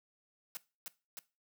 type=noise with echo; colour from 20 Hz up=white; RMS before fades=-41 dBFS; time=0.55-0.57 s; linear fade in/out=0 ms; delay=310 ms; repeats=2; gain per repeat=-2 dB; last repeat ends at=1.19 s; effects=noise-tail reverb RT60 0.3 s tail -20 dB re dry + high-pass 200 Hz 12 dB/octave